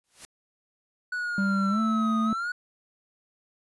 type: noise with exponential growth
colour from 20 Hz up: white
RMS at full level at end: -40 dBFS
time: 0.04-0.25 s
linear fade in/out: 0 ms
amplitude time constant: 44 ms
type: exponential two-way sweep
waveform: triangle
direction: down then up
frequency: 1480 to 1233 to 1480 Hz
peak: -26 dBFS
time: 1.12-2.52 s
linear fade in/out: 5 ms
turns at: 2.22 s
type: tone with pitch glide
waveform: triangle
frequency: 196 to 222.6 Hz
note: G3 to A3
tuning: 0 to +20 cents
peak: -21 dBFS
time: 1.38-2.33 s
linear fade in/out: 2 ms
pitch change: +220 cents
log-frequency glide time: 1.69-1.8 s
effects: resampled to 24000 Hz